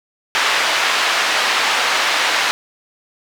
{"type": "band-pass noise", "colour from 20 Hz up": "pink", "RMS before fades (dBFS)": -17, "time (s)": [0.35, 2.51], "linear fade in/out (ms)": 0, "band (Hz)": [990, 4200], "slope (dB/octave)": 12, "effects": []}